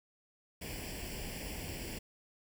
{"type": "noise with comb filter", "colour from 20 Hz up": "pink", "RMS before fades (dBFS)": -42, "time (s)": [0.61, 1.99], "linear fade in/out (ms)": 10, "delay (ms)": 0.39, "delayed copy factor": 0.8, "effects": []}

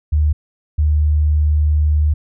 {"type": "tone pair in turn", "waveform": "sine", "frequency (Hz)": [75.5, 75.5], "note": ["D2", "D2"], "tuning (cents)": [48, 48], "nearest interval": "unison", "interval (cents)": 0, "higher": "neither", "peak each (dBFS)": -11, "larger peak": "neither", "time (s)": [[0.12, 0.33], [0.78, 2.14]], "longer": "second", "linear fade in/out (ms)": 10, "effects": []}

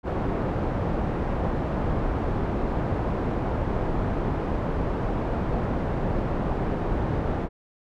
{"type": "low-pass noise", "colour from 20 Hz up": "pink", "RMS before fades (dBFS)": -26, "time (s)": [0.03, 7.49], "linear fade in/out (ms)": 50, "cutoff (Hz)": 870, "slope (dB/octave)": 12, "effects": []}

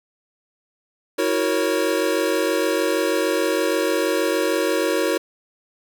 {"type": "chord", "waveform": "square", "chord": "F# dominant seventh", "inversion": "third", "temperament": "equal with one note detuned", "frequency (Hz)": [323.6, 370, 466.2, 554.4], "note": ["E4", "F#4", "A#4", "C#5"], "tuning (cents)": [-32, 0, 0, 0], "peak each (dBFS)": -25, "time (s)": [1.18, 5.18], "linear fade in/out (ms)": 10, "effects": []}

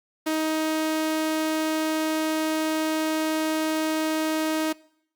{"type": "tone", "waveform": "sawtooth", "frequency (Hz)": 314.3, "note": "D#4", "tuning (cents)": 18, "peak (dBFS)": -19, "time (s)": [0.26, 4.73], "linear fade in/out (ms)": 10, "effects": ["noise-tail reverb RT60 0.7 s tail -23 dB re dry", "Opus 48 kbps"]}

